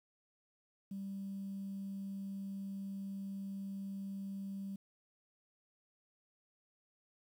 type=tone; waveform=sine; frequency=196 Hz; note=G3; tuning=in tune; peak=-39 dBFS; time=0.91-4.76 s; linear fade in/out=5 ms; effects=tanh soft clip ceiling -36 dBFS + 11-bit